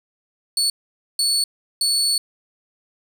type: tone bursts at uneven times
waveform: 30% pulse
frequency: 4432 Hz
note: C#8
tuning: 1 cent flat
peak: -14 dBFS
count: 3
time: 0.57-0.7 / 1.19-1.44 / 1.81-2.18 s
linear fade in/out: 2 ms
effects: none